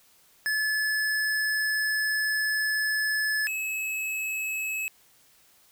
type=tone pair in turn; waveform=square; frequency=1723 / 2582 Hz; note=A6 / E7; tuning=-37 / -37 cents; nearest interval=perfect fifth; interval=700 cents; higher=second; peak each=-25 / -29 dBFS; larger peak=first; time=0.46-3.47 / 3.47-4.88 s; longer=first; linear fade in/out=0 ms; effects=white hiss -60 dBFS RMS until 5.71 s